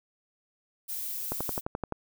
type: noise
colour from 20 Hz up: violet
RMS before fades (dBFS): -35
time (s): 0.88-1.61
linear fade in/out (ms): 20
type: click train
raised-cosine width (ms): 1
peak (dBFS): -17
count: 8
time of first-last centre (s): 1.32-1.923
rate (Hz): 11.6
effects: none